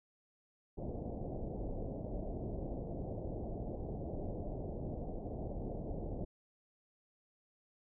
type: low-pass noise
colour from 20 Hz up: pink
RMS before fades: -41 dBFS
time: 0.77-6.25 s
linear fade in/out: 10 ms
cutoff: 710 Hz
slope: 48 dB/octave
effects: none